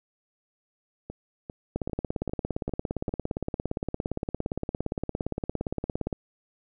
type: two click trains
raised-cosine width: 2 ms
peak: -23 / -15 dBFS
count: 6 / 77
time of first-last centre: 1.1-3.092 / 1.76-6.128 s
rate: 2.51 / 17.4 Hz
effects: none